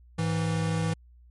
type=tone pair together; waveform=square; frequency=104.7 / 163.3 Hz; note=G#2 / E3; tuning=+15 / -16 cents; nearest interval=minor sixth; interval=769 cents; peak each=-31 / -27 dBFS; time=0.18-0.94 s; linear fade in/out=10 ms; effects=added 60 Hz sine -51 dBFS peak until 1.3 s + MP3 48 kbps